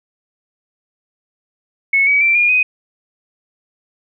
sine tone with pitch steps, 2199 / 2271 / 2346 / 2423 / 2503 Hz, C#7 / C#7 / D7 / D#7 / D#7, -14 / +41 / -2 / -47 / +10 cents, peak -10 dBFS, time 1.93-2.63 s, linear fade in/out 5 ms, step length 140 ms, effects none

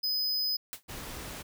square tone, 5020 Hz, D#8, 15 cents sharp, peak -28 dBFS, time 0.03-0.57 s, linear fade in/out 10 ms
white noise with exponential decay, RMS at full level -35 dBFS, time 0.73-0.83 s, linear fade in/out 0 ms, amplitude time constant 21 ms
pink noise, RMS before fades -41 dBFS, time 0.88-1.43 s, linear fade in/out 20 ms
effects none

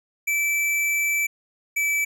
square tone pair in turn, 2320 / 2309 Hz, D7 / D7, -22 / -30 cents, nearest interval unison, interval 8 cents, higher first, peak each -21 dBFS, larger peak neither, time 0.27-1.27 / 1.76-2.05 s, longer first, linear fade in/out 10 ms, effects none

